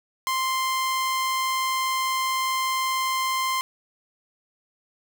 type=tone; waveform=sawtooth; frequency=1046.5 Hz; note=C6; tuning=in tune; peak=-19 dBFS; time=0.27-3.61 s; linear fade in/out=0 ms; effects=none